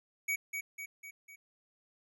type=tone with echo; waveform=square; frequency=2259 Hz; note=C#7; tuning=32 cents sharp; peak=-31 dBFS; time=0.28-0.36 s; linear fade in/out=10 ms; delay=250 ms; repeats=4; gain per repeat=-5 dB; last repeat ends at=1.36 s; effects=none